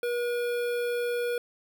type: tone with notch filter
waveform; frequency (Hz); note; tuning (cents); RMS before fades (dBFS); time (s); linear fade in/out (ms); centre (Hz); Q
square; 481.4; B4; -44; -29; 0.03-1.38; 2; 6500; 0.8
effects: none